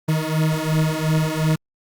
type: beating tone pair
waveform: 40% pulse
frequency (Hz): 155.56 / 158.36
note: D#3 / D#3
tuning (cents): 0 / +31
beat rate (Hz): 2.8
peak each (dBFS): -20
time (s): 0.08-1.56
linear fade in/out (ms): 10
effects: Opus 32 kbps